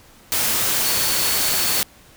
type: tone in noise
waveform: sine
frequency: 4435 Hz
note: C#8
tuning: in tune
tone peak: -27 dBFS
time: 0.85-1.81 s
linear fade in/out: 0 ms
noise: white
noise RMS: -20 dBFS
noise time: 0.32-1.83 s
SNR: -10 dB
effects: pink hiss -49 dBFS RMS until 2.16 s